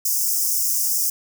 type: high-pass noise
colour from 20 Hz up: white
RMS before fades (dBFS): -21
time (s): 0.05-1.1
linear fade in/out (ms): 5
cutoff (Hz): 5100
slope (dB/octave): 96
effects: none